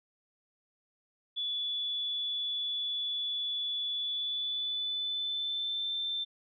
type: tone with pitch glide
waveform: sine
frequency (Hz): 3438 to 3557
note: A7 to A7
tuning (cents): -41 to +18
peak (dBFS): -31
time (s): 1.36-6.25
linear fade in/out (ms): 20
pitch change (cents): +59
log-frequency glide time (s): 3.92-5.95
effects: none